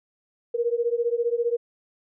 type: beating tone pair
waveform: sine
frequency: 466.2 / 481.2 Hz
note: A#4 / B4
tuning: 0 / -45 cents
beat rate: 15 Hz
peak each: -24 / -25 dBFS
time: 0.54-1.57 s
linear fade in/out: 10 ms
effects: none